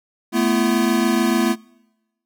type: chord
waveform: square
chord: A suspended second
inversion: none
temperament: equal with one note detuned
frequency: 220 / 246.9 / 338.1 Hz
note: A3 / B3 / E4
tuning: 0 / 0 / +44 cents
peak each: -21 dBFS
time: 0.32-1.56 s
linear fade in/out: 50 ms
effects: noise-tail reverb RT60 1.0 s tail -26 dB re dry